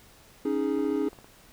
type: chord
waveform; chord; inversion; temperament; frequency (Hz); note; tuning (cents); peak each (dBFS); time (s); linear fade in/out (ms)
triangle; C# suspended second; none; equal; 277.2 / 311.1 / 415.3; C#4 / D#4 / G#4; 0 / 0 / 0; -27; 0.45-1.09; 5
type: click train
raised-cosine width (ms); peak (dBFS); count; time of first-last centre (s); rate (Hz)
1; -34; 9; 0.79-1.245; 17.6
effects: pink hiss -55 dBFS RMS until 1.52 s